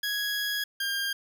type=tone pair in turn; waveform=20% pulse; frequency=1663 / 1606 Hz; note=G#6 / G6; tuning=+2 / +41 cents; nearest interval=minor second; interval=61 cents; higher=first; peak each=-23 dBFS; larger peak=neither; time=0.03-0.64 / 0.8-1.13 s; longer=first; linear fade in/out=5 ms; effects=none